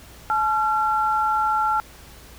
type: tone pair together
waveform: sine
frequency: 861 / 1366.8 Hz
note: A5 / F6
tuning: -38 / -38 cents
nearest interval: minor sixth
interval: 800 cents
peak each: -21 dBFS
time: 0.3-1.8 s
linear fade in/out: 0 ms
effects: added 60 Hz sine -47 dBFS peak until 2.38 s + pink hiss -46 dBFS RMS until 2.38 s